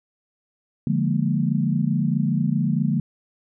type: chord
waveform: sine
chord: Bb dominant seventh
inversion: first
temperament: equal with one note detuned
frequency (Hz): 146.83 / 174.61 / 208.4 / 233.1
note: D3 / F3 / Ab3 / Bb3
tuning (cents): 0 / 0 / +6 / 0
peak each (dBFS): -23 / -24 / -25 / -25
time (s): 0.87-3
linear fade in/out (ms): 2
effects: none